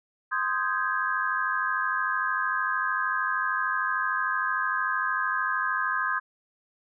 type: chord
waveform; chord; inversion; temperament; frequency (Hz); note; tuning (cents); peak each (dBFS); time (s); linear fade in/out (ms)
sine; Ab major seventh; first; equal with one note detuned; 1042.3 / 1244.5 / 1568 / 1661.2; C6 / Eb6 / G6 / Ab6; -7 / 0 / 0 / 0; -30; 0.31-6.2; 20
effects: none